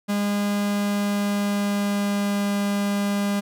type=tone with pitch glide; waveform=45% pulse; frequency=204.1 to 202.1 Hz; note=G#3 to G#3; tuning=-30 to -47 cents; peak=-21 dBFS; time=0.08-3.41 s; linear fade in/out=20 ms; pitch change=-17 cents; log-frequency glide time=0.52-2.57 s; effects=none